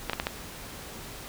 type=clicks; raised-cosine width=0.3 ms; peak=-11 dBFS; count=4; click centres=0.097 / 0.133 / 0.199 / 0.269 s; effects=pink hiss -42 dBFS RMS until 1.28 s